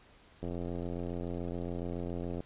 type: click train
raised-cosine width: 2 ms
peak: -25 dBFS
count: 173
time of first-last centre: 0.43-2.405 s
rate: 87.1 Hz
effects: pink hiss -60 dBFS RMS until 2.45 s + resampled to 8000 Hz